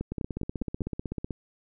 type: two click trains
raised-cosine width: 3 ms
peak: -19 / -18 dBFS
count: 20 / 5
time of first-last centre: 0.12-1.308 / 0.01-0.818 s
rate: 16 / 4.95 Hz
effects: none